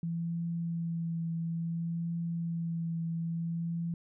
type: tone with vibrato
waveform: sine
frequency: 167.2 Hz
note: E3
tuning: 25 cents sharp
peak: -31 dBFS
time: 0.03-3.94 s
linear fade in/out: 2 ms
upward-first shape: triangle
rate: 0.58 Hz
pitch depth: 19 cents each way
effects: none